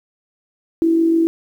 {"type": "tone with amplitude modulation", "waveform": "sine", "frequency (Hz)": 329.6, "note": "E4", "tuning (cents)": 0, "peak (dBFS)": -10, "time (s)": [0.82, 1.27], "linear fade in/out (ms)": 0, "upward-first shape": "sine", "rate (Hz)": 47.1, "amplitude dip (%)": 40, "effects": ["8-bit"]}